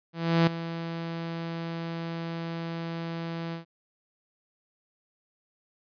sawtooth tone with ADSR envelope, 166.5 Hz, E3, 18 cents sharp, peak -14 dBFS, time 0.13-3.65 s, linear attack 340 ms, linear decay 7 ms, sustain -14 dB, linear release 120 ms, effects resampled to 11025 Hz

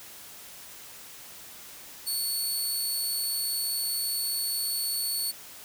15% pulse tone, 4435 Hz, C#8, in tune, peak -21 dBFS, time 2.06-5.32 s, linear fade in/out 20 ms, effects white hiss -46 dBFS RMS until 5.64 s

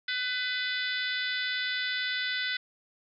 harmonic tone, 501 Hz, B4, 25 cents sharp, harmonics 3 / 4 / 5 / 6 / 7 / 8 / 9 / 10, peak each -33 / -34 / -43 / -42 / -35 / -39 / -43 / -44 dBFS, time 0.08-2.57 s, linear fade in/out 5 ms, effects none

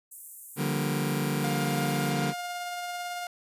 white high-pass noise, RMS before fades -43 dBFS, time 0.11-2.11 s, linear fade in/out 10 ms, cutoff 7700 Hz, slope 48 dB/octave
sawtooth chord, G minor seventh, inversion second, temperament just, 147 / 176.4 / 196 / 235.2 Hz, D3 / F3 / G3 / Bb3, +2 / +18 / 0 / +16 cents, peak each -25 / -31 / -29 / -29 dBFS, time 0.56-2.34 s, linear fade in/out 50 ms
sawtooth tone with tremolo, 708 Hz, F5, 23 cents sharp, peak -28 dBFS, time 1.44-3.27 s, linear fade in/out 2 ms, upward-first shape triangle, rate 18 Hz, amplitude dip 25%
effects resampled to 32000 Hz

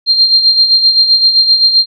sine tone with tremolo, 4186 Hz, C8, in tune, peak -3 dBFS, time 0.06-1.86 s, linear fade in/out 50 ms, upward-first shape sine, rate 7.7 Hz, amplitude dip 60%, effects none

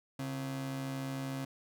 45% pulse ring-modulated tone, 202.3 Hz, G#3, 45 cents flat, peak -33 dBFS, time 0.19-1.45 s, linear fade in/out 5 ms, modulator 64.5 Hz, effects none

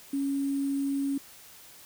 sine tone with sample-and-hold, 277.2 Hz, C#4, in tune, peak -26 dBFS, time 0.13-1.18 s, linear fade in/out 5 ms, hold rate 8820 Hz, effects white hiss -51 dBFS RMS until 1.85 s

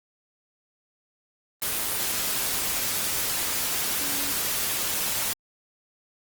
sine tone in noise, 281.4 Hz, C#4, 26 cents sharp, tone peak -38 dBFS, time 4.01-4.32 s, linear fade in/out 0 ms, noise white, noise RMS -27 dBFS, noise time 1.62-5.33 s, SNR -14 dB, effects Opus 24 kbps

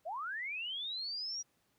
sine linear sweep, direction up, 587.3 to 5800 Hz, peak -37 dBFS, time 0.05-1.43 s, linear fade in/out 20 ms, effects pink hiss -75 dBFS RMS until 1.78 s + high-pass 80 Hz 12 dB/octave

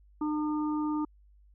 harmonic tone, 302.9 Hz, D#4, 46 cents flat, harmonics 1 / 3 / 4, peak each -28 / -38 / -40 dBFS, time 0.21-1.05 s, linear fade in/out 5 ms, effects added 50 Hz sine -56 dBFS peak until 1.54 s

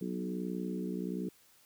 harmonic tone with a mistuned harmonic, 61.2 Hz, B1, 15 cents flat, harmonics 3 / 4 / 5 / 6 / 7, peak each -37 / -41 / -41 / -43 / -44 dBFS, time 0.01-1.29 s, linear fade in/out 5 ms, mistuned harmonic 3, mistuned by +18 cents, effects white hiss -64 dBFS RMS until 1.65 s

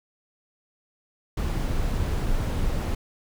brown noise, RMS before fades -25 dBFS, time 1.37-2.95 s, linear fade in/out 5 ms, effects none

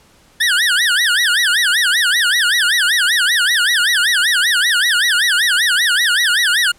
25% pulse tone with vibrato, 1661.2 Hz, G#6, in tune, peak -8 dBFS, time 0.4-6.72 s, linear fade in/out 10 ms, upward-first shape sine, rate 5.2 Hz, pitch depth 280 cents each way, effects pink hiss -50 dBFS RMS until 6.78 s + low-pass 11000 Hz 12 dB/octave

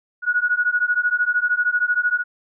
sine beating tone pair, 1452 / 1465 Hz, F#6 / F#6, -33 / -18 cents, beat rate 13 Hz, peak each -20 dBFS, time 0.22-2.24 s, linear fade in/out 50 ms, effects none

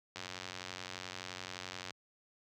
click train, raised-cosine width 0.2 ms, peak -24 dBFS, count 161, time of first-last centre 0.16-1.907 s, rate 91.6 Hz, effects high-pass 80 Hz 12 dB/octave

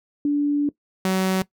sine / sawtooth tone pair in turn, 290 / 188.38 Hz, D4 / F#3, -22 / +31 cents, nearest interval perfect fifth, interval 747 cents, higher first, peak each -17 / -15 dBFS, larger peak second, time 0.25-0.69 / 1.05-1.42 s, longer first, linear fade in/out 2 ms, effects noise-tail reverb RT60 0.1 s tail -19 dB re dry

